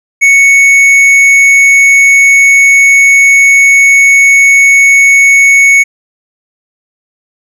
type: tone with tanh clipping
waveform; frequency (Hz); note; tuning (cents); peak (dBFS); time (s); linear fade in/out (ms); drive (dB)
triangle; 2217; C#7; 0; -3; 0.21-5.84; 20; 12
effects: none